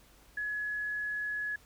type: tone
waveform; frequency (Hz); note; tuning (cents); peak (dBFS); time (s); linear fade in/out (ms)
sine; 1692; G#6; +32; -32; 0.37-1.56; 5
effects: added 50 Hz sine -63 dBFS peak until 1.65 s + pink hiss -61 dBFS RMS until 1.65 s